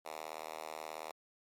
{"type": "tone with high-pass filter", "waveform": "5% pulse", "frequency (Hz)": 78.5, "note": "D#2", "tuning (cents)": 16, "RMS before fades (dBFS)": -45, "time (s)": [0.05, 1.12], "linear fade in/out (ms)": 5, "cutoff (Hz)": 650, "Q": 1.3, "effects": ["MP3 64 kbps"]}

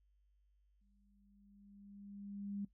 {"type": "tone with exponential growth", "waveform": "sine", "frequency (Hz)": 201, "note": "G3", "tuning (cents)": 44, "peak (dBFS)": -38, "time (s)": [0.81, 2.65], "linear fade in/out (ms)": 5, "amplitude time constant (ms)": 400, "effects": ["noise-tail reverb RT60 0.1 s tail -17 dB re dry", "added 50 Hz sine -70 dBFS peak until 2.73 s"]}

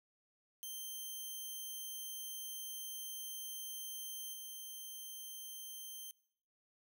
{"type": "tone with level steps", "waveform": "5% pulse", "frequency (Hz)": 3136, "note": "G7", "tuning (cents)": 0, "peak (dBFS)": [-35, -38], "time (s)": [0.63, 6.11], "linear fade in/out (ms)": 0, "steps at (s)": 4.33, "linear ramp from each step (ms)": 10, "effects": ["noise-tail reverb RT60 0.7 s tail -23 dB re dry"]}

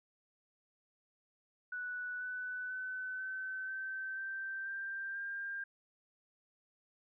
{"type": "tone with pitch steps", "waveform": "sine", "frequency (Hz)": [1480, 1496.3, 1512.8, 1529.5, 1546.4, 1563.5, 1580.7, 1598.2], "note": ["F#6", "F#6", "F#6", "G6", "G6", "G6", "G6", "G6"], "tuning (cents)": [0, 19, 38, -43, -24, -5, 14, 33], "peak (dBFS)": -38, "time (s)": [1.72, 5.64], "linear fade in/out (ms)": 5, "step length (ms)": 490, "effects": []}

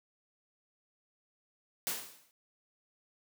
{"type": "noise with exponential decay", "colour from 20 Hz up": "white", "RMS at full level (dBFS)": -32, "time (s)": [1.87, 2.31], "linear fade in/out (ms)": 0, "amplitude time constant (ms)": 95, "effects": ["high-pass 150 Hz 12 dB/octave"]}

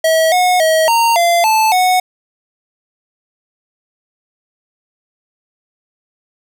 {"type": "tone with pitch steps", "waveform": "square", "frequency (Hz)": [644, 727, 638, 924, 688, 875, 736], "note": ["E5", "F#5", "D#5", "A#5", "F5", "A5", "F#5"], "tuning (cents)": [-41, -31, 43, -16, -26, -10, -9], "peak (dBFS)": -10, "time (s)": [0.04, 2], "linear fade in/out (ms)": 5, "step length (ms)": 280, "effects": []}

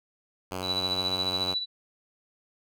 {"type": "tone", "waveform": "5% pulse", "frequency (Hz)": 92.5, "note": "F#2", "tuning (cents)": 0, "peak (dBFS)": -21, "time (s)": [0.51, 1.54], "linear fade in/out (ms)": 5}
{"type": "tone with tremolo", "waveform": "sine", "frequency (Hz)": 3951, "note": "B7", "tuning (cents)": 0, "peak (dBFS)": -24, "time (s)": [0.62, 1.66], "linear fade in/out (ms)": 50, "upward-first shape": "sine", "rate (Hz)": 14, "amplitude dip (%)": 65}
{"effects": []}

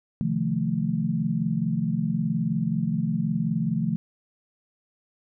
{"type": "chord", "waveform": "sine", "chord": "F dominant seventh", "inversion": "second", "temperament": "equal", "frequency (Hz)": [130.81, 155.56, 174.61, 220], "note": ["C3", "Eb3", "F3", "A3"], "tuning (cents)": [0, 0, 0, 0], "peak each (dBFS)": [-32, -28, -27, -27], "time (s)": [0.21, 3.96], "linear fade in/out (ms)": 0, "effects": []}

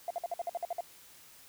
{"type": "tone bursts", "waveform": "sine", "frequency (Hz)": 691, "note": "F5", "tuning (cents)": -19, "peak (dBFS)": -30, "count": 10, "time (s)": [0.08, 0.807], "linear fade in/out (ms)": 2, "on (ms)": 25, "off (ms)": 53, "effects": ["tanh soft clip ceiling -26 dBFS", "white hiss -56 dBFS RMS until 1.48 s"]}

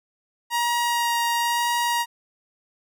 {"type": "tone with vibrato", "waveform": "sawtooth", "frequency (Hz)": 946, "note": "A#5", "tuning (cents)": 25, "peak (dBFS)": -17, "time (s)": [0.5, 2.06], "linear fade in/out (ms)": 50, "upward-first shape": "sine", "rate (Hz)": 1, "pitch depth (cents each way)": 10, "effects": []}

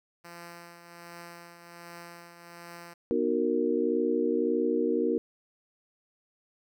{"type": "tone with tremolo", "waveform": "5% pulse", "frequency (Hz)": 171.6, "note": "F3", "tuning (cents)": -30, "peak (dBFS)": -31, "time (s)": [0.24, 2.94], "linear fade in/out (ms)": 10, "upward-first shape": "triangle", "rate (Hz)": 1.3, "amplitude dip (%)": 60}
{"type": "chord", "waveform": "sine", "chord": "B major seventh", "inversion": "none", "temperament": "just", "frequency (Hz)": [246.9, 308.7, 370.4, 463], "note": ["B3", "D#4", "F#4", "A#4"], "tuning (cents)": [0, -14, 2, -12], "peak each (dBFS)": [-31, -30, -30, -28], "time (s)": [3.11, 5.18], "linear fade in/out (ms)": 0}
{"effects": []}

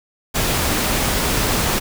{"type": "noise", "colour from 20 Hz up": "pink", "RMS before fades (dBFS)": -19, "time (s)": [0.34, 1.8], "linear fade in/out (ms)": 20, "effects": []}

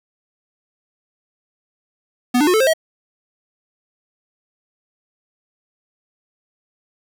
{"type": "tone with pitch steps", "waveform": "square", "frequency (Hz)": [246.9, 298.7, 361.5, 437.4, 529.2, 640.4], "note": ["B3", "D4", "F#4", "A4", "C5", "D#5"], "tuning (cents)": [0, 29, -40, -10, 20, 50], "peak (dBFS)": -13, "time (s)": [2.34, 2.736], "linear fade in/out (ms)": 10, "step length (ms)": 66, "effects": ["8-bit"]}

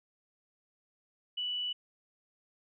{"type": "tone", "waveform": "sine", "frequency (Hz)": 2960, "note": "F#7", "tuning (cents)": 0, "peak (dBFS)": -32, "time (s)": [1.37, 1.73], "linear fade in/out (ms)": 10, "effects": []}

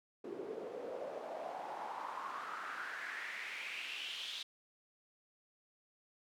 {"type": "noise with band-pass filter sweep", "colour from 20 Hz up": "pink", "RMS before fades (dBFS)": -44, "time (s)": [0.24, 4.43], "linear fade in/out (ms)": 5, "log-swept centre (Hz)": [360, 3600], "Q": 4.7, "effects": ["high-pass 200 Hz 12 dB/octave"]}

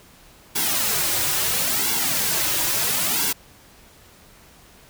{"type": "noise with flanger", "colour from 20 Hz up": "white", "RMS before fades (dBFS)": -22, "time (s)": [0.55, 3.33], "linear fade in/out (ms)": 10, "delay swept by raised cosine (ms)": [1.6, 4.6], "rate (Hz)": 0.74, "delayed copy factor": -0.85, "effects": ["pink hiss -50 dBFS RMS until 4.89 s"]}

